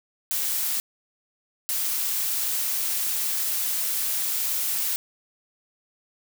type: noise bursts at uneven times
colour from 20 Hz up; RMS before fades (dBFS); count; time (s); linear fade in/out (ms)
blue; -26; 2; 0.31-0.8 / 1.69-4.96; 0
effects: none